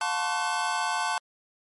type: tone cluster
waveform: square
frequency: 715 / 882 / 1049 / 1126 / 1513 Hz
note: F5 / A5 / C6 / C#6 / F#6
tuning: +41 / +4 / +4 / +27 / +38 cents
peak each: -34 / -30 / -35 / -35 / -33 dBFS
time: 0.01-1.18 s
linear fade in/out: 2 ms
effects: MP3 48 kbps

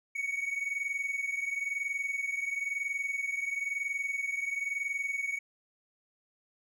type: tone pair together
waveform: triangle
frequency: 2230 / 2251 Hz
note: C#7 / C#7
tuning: +10 / +26 cents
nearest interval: unison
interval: 16 cents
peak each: -31 / -35 dBFS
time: 0.15-5.39 s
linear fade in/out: 10 ms
effects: none

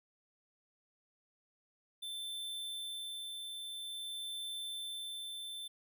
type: tone with tremolo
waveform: square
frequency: 3542 Hz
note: A7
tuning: 11 cents sharp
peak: -40 dBFS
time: 2.02-5.68 s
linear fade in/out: 10 ms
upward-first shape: sine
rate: 0.5 Hz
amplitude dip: 25%
effects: none

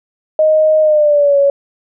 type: tone with pitch glide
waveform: sine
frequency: 622.3 to 560.8 Hz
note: D#5 to C#5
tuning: 0 to +20 cents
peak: -7 dBFS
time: 0.39-1.5 s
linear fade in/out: 2 ms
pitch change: -180 cents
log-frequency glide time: 0.81-1.38 s
effects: none

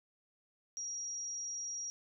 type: tone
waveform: sine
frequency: 5690 Hz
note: F8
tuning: 31 cents sharp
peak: -38 dBFS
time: 0.77-1.9 s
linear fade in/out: 0 ms
effects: none

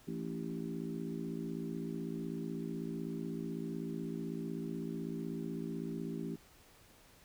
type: harmonic tone with a mistuned harmonic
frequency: 56 Hz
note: A1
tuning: 31 cents sharp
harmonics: 3 / 4 / 5 / 6 / 7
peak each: -42 / -42 / -44 / -47 / -46 dBFS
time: 0.07-6.36 s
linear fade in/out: 10 ms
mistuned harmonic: 6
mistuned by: -28 cents
effects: pink hiss -62 dBFS RMS until 7.24 s

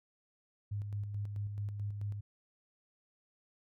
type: tone with tremolo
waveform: sine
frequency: 102.5 Hz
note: G#2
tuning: 22 cents flat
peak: -34 dBFS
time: 0.71-2.21 s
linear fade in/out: 10 ms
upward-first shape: square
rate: 4.6 Hz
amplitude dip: 40%
effects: none

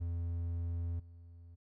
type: tone with level steps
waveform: triangle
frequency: 85.2 Hz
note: F2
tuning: 42 cents flat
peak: -32 / -49 dBFS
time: 0-1.56 s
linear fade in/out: 20 ms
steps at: 0.99 s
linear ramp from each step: 10 ms
effects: none

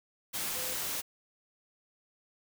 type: tone in noise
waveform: sine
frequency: 510 Hz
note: C5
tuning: 44 cents flat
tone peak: -45 dBFS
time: 0.55-0.75 s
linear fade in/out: 20 ms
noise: white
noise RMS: -35 dBFS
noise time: 0.33-1.02 s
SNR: -13 dB
effects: none

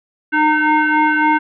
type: tone with frequency modulation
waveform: sine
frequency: 308.3 Hz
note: D#4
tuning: 16 cents flat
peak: -11 dBFS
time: 0.32-1.39 s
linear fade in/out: 20 ms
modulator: 613 Hz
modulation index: 2.6
effects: none

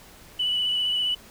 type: tone with vibrato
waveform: sine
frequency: 2966 Hz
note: F#7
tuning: 4 cents sharp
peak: -21 dBFS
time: 0.39-1.15 s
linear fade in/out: 10 ms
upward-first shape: triangle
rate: 15 Hz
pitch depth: 22 cents each way
effects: tanh soft clip ceiling -17 dBFS + pink hiss -49 dBFS RMS until 1.3 s

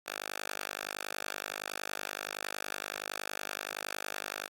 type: tone with high-pass filter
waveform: 5% pulse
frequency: 50.7 Hz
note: G#1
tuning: 41 cents flat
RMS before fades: -40 dBFS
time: 0.06-4.48 s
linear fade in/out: 5 ms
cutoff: 1000 Hz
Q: 0.77
effects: AAC 64 kbps

